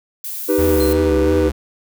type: noise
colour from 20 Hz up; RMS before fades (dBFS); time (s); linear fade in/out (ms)
violet; -27; 0.24-0.93; 2
type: chord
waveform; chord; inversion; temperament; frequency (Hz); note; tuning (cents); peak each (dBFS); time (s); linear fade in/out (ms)
triangle; Eb augmented; none; equal; 311.1 / 392 / 493.9; Eb4 / G4 / B4; 0 / 0 / 0; -16 / -16 / -16; 0.48-1.5; 20
type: tone with vibrato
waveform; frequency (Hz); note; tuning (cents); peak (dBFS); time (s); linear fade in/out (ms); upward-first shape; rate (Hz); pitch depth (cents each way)
45% pulse; 75.2; D2; +42; -19; 0.58-1.52; 10; sine; 2.9; 150
type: tone with exponential decay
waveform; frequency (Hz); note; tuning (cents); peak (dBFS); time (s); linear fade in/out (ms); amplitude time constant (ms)
sawtooth; 4149; C8; -15; -24; 0.8-1.26; 5; 98
effects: none